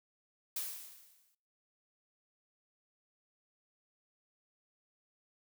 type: noise with exponential decay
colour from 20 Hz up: blue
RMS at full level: -36 dBFS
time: 0.56-1.35 s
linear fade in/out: 5 ms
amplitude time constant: 170 ms
effects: noise-tail reverb RT60 0.6 s tail -24 dB re dry